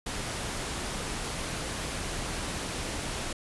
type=noise; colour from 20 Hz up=pink; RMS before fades=-34 dBFS; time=0.06-3.33 s; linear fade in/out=5 ms; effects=resampled to 24000 Hz